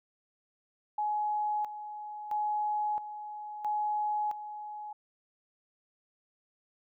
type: tone with tremolo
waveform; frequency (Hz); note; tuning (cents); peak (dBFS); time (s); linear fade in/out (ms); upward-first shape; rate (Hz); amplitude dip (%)
sine; 842; G#5; +24; -28; 0.98-4.93; 5; square; 0.75; 70
effects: none